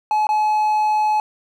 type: tone with dropouts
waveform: triangle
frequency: 853 Hz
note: G#5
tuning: 46 cents sharp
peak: -13 dBFS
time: 0.11-1.2 s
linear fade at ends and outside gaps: 1 ms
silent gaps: 0.269-0.29 s
effects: none